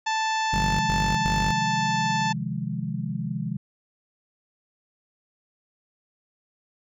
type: harmonic tone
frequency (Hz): 880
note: A5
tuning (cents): 0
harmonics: 1 / 2 / 3 / 4 / 5 / 6 / 7 / 8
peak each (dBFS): -24 / -30 / -34 / -36 / -38 / -40 / -41 / -42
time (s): 0.06-2.33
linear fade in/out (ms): 10
type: tone bursts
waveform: sawtooth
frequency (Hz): 49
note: G1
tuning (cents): 0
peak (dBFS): -23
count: 3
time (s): 0.53-1.51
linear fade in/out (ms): 0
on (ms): 260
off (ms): 100
type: chord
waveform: sine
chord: F minor seventh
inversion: second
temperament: equal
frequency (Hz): 130.81 / 155.56 / 174.61 / 207.7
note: C3 / Eb3 / F3 / Ab3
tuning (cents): 0 / 0 / 0 / 0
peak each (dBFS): -32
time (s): 0.53-3.57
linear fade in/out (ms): 5
effects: none